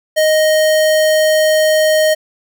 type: tone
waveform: square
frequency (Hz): 622.3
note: D#5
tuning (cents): 0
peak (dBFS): -10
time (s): 0.16-2.15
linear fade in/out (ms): 20
effects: none